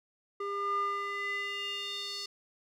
square tone with band-pass filter sweep, 401.9 Hz, G4, 43 cents sharp, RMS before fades -35 dBFS, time 0.4-2.26 s, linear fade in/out 5 ms, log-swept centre 850 to 4800 Hz, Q 4, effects none

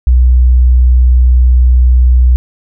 sine tone, 62.1 Hz, B1, 10 cents sharp, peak -3 dBFS, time 0.07-2.36 s, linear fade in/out 0 ms, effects none

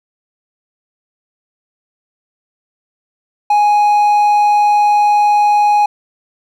triangle tone, 831 Hz, G#5, 1 cent sharp, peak -6 dBFS, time 3.5-5.86 s, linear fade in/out 5 ms, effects none

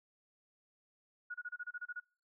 sine tone bursts, 1453 Hz, F#6, 32 cents flat, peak -39 dBFS, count 10, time 1.3-2.001 s, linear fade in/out 10 ms, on 44 ms, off 29 ms, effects noise-tail reverb RT60 0.4 s tail -26 dB re dry

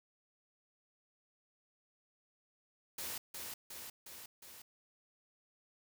white noise with echo, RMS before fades -42 dBFS, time 2.98-3.18 s, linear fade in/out 5 ms, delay 360 ms, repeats 4, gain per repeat -3 dB, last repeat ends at 4.62 s, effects none

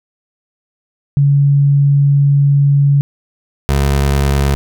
sine / 25% pulse tone pair in turn, 141.4 / 69.71 Hz, C#3 / C#2, +35 / +10 cents, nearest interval octave, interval 1225 cents, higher first, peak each -7 dBFS, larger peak neither, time 1.17-3.01 / 3.69-4.55 s, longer first, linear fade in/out 0 ms, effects none

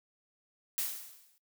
blue noise with exponential decay, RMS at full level -31 dBFS, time 0.78-1.38 s, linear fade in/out 0 ms, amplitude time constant 130 ms, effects noise-tail reverb RT60 0.1 s tail -19 dB re dry

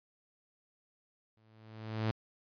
sawtooth tone with exponential growth, 109.9 Hz, A2, 2 cents flat, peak -25 dBFS, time 1.37-2.11 s, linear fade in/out 0 ms, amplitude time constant 160 ms, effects resampled to 11025 Hz

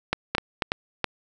clicks, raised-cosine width 0.3 ms, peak -6 dBFS, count 6, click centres 0.13 / 0.35 / 0.382 / 0.622 / 0.719 / 1.043 s, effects none

